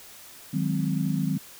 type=chord; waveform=sine; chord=Ab dominant seventh; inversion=second; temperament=equal; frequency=155.56 / 185 / 207.7 / 261.6 Hz; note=Eb3 / Gb3 / Ab3 / C4; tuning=0 / 0 / 0 / 0 cents; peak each=-27 / -28 / -32 / -30 dBFS; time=0.53-1.38 s; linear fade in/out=10 ms; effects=white hiss -47 dBFS RMS until 1.59 s